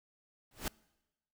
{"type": "noise with exponential growth", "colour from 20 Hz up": "pink", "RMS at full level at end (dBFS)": -32, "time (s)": [0.51, 0.68], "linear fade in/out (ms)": 2, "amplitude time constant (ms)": 36, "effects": ["noise-tail reverb RT60 1.0 s tail -24 dB re dry"]}